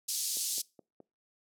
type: band-pass noise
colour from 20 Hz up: pink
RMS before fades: -34 dBFS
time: 0.08-0.62 s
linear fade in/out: 10 ms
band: 4500 to 13000 Hz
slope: 24 dB/octave
type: click train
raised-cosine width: 2 ms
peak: -34 dBFS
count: 4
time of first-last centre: 0.37-1.003 s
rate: 4.74 Hz
effects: noise-tail reverb RT60 0.3 s tail -24 dB re dry + high-pass 300 Hz 12 dB/octave